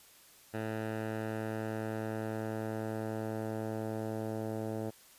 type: tone with low-pass filter sweep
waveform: 10% pulse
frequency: 110 Hz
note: A2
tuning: in tune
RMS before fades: -37 dBFS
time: 0.53-4.91 s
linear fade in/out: 20 ms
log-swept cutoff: 2100 to 750 Hz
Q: 0.95
effects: white hiss -59 dBFS RMS until 5.18 s + resampled to 32000 Hz